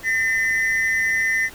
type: ring-modulated tone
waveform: triangle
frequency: 1916 Hz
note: A#6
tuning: 47 cents sharp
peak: -13 dBFS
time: 0.03-1.5 s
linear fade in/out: 50 ms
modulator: 107 Hz
effects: pink hiss -42 dBFS RMS until 1.54 s